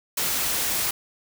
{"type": "noise", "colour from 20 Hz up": "white", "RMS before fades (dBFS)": -25, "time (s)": [0.17, 0.91], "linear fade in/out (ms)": 5, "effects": []}